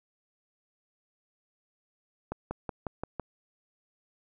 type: accelerating click train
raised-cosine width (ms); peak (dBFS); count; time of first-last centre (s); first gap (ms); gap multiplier
1; -19; 6; 2.32-3.197; 190; 0.96
effects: none